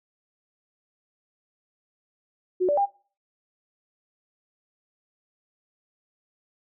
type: tone with pitch steps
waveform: sine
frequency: 366.7 / 582 / 801 Hz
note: F#4 / D5 / G5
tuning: -15 / -16 / +37 cents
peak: -19 dBFS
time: 2.6-2.861 s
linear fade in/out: 20 ms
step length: 87 ms
effects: noise-tail reverb RT60 0.4 s tail -22 dB re dry